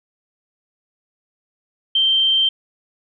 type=tone; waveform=sine; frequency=3136 Hz; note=G7; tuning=in tune; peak=-13 dBFS; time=1.95-2.49 s; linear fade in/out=5 ms; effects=none